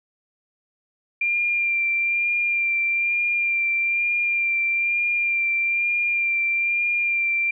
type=tone with vibrato; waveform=sine; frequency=2383 Hz; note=D7; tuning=25 cents sharp; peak=-19 dBFS; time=1.21-7.51 s; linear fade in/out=5 ms; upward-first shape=sine; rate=1.1 Hz; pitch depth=19 cents each way; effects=none